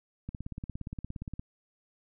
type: click train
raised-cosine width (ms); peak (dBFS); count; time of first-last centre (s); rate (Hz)
5; -25; 20; 0.29-1.395; 17.2
effects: none